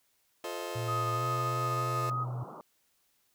30% pulse chord, F dominant seventh, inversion none, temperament just, 349.2 / 436.5 / 523.8 / 628.6 Hz, F4 / A4 / C5 / Eb5, 0 / -14 / +2 / +18 cents, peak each -39 dBFS, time 0.44-2.1 s, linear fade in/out 2 ms
sine tone with pitch glide, 116.54 to 124.19 Hz, A#2 to B2, 0 to +10 cents, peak -33 dBFS, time 0.75-2.44 s, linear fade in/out 10 ms, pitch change +110 cents, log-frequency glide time 1.15-1.24 s
sine tone with vibrato, 1248 Hz, D#6, 5 cents sharp, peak -31 dBFS, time 0.87-2.25 s, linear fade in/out 20 ms, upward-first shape sine, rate 3.2 Hz, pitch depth 11 cents each way
white band-pass noise, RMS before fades -46 dBFS, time 2.11-2.61 s, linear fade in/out 0 ms, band 130 to 1300 Hz, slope 96 dB/octave
effects white hiss -72 dBFS RMS until 3.34 s

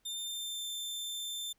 sawtooth tone with pitch glide, 3603 to 3562 Hz, A7 to A7, +40 to +21 cents, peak -34 dBFS, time 0.05-1.53 s, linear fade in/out 10 ms, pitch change -19 cents, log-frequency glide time 0.17-0.67 s, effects pink hiss -75 dBFS RMS until 1.58 s

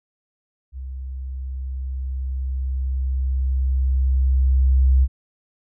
sine tone with level ramp, 65.41 Hz, C2, in tune, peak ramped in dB -29 to -11 dBFS, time 0.72-5.08 s, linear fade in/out 50 ms, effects none

